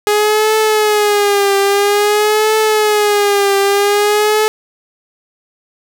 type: tone with vibrato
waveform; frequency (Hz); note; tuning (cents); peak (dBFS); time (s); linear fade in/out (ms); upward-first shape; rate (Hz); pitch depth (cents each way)
sawtooth; 415.3; G#4; 0; -6; 0.07-4.48; 0; triangle; 0.5; 88
effects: none